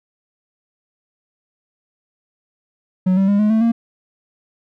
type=tone with pitch steps; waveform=triangle; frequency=185 / 193.41 / 202.2 / 211.4 / 221 / 231.1 Hz; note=F#3 / G3 / G#3 / G#3 / A3 / A#3; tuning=0 / -23 / -46 / +31 / +8 / -15 cents; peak=-10 dBFS; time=3.06-3.72 s; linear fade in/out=10 ms; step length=110 ms; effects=none